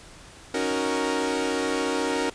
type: chord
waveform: sawtooth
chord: D# minor seventh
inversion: third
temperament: equal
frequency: 277.2 / 311.1 / 370 / 466.2 Hz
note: C#4 / D#4 / F#4 / A#4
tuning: 0 / 0 / 0 / 0 cents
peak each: -25 / -27 / -27 / -24 dBFS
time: 0.54-2.3 s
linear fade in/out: 5 ms
effects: pink hiss -47 dBFS RMS until 2.34 s + resampled to 22050 Hz